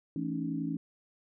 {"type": "tone cluster", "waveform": "sine", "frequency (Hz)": [165.9, 220.8, 277.2, 307.9], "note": ["E3", "A3", "C#4", "D#4"], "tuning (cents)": [11, 6, 0, -18], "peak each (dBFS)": [-36, -40, -34, -39], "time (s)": [0.16, 0.77], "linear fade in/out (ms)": 2, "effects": []}